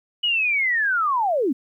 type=linear sweep; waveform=sine; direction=down; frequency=2960 to 233.1 Hz; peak=-18 dBFS; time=0.23-1.53 s; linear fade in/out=10 ms; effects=10-bit